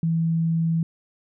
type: tone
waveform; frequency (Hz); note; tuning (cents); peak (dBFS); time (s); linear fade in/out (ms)
sine; 164.3; E3; -5; -19; 0.03-0.83; 2
effects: none